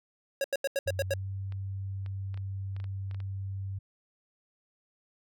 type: tone bursts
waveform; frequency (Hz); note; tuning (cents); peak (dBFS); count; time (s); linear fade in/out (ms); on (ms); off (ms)
square; 550; C#5; -14; -27; 7; 0.41-1.138; 2; 32; 84
type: tone with pitch glide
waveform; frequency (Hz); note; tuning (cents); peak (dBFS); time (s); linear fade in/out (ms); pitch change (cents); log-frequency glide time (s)
sine; 93.6 to 97.12; F#2 to G2; +20 to -16; -33; 0.86-3.79; 10; +64; 1.02-1.28
type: clicks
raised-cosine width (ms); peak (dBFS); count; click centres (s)
0.3; -34; 10; 1.523 / 2.062 / 2.343 / 2.375 / 2.765 / 2.801 / 2.842 / 3.112 / 3.146 / 3.203
effects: none